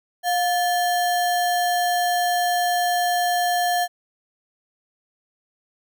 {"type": "tone with sample-and-hold", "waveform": "sine", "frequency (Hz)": 710, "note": "F5", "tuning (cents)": 28, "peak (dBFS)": -18, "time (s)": [0.23, 3.88], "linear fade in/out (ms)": 50, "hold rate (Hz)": 2450, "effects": []}